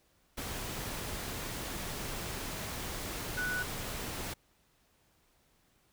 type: tone in noise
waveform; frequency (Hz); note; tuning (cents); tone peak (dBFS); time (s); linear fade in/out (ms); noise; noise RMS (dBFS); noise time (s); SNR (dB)
sine; 1480; F#6; 0; -32; 3.37-3.63; 10; pink; -39; 0.37-4.34; +4
effects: pink hiss -70 dBFS RMS until 5.92 s